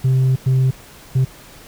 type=tone bursts at uneven times; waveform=sine; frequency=130.7 Hz; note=C3; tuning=1 cent flat; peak=-9 dBFS; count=3; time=0.04-0.36 / 0.46-0.71 / 1.15-1.25 s; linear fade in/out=10 ms; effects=tanh soft clip ceiling -11 dBFS + pink hiss -42 dBFS RMS until 1.67 s